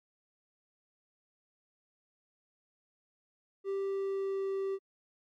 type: tone with pitch glide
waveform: triangle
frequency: 392 to 388.8 Hz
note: G4 to G4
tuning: 0 to -14 cents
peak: -29 dBFS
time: 3.64-4.79 s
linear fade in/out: 50 ms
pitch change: -14 cents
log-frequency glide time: 3.78-4.49 s
effects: MP3 64 kbps